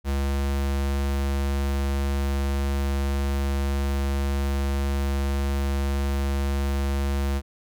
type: tone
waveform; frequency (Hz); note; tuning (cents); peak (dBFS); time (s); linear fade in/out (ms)
square; 69.3; C#2; 0; -23; 0.04-7.42; 50
effects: none